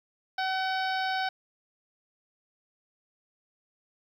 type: harmonic tone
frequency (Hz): 757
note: F#5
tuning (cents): +39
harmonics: 1 / 2 / 3 / 4 / 5 / 6 / 7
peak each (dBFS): -29 / -32 / -40 / -42 / -40 / -43 / -42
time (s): 0.38-1.29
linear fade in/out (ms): 5
effects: 10-bit